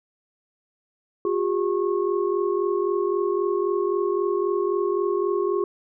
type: tone cluster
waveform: sine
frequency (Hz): 358.7 / 402.5 / 1092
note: F4 / G4 / C#6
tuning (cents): +46 / +46 / -26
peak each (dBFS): -24 / -23 / -31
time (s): 1.25-5.64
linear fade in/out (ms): 2
effects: none